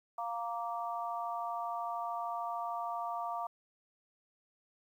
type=harmonic tone; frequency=233.1 Hz; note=A#3; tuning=in tune; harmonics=3 / 4 / 5; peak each=-38 / -40 / -40 dBFS; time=0.18-3.47 s; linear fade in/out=5 ms; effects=11-bit